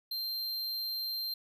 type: tone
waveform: square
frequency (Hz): 4159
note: C8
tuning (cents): -11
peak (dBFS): -34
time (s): 0.11-1.34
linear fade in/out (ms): 5
effects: none